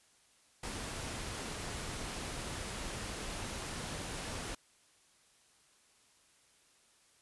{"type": "noise", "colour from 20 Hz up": "pink", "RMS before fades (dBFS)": -41, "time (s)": [0.63, 4.55], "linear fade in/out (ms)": 5, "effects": ["white hiss -67 dBFS RMS until 7.21 s", "resampled to 24000 Hz"]}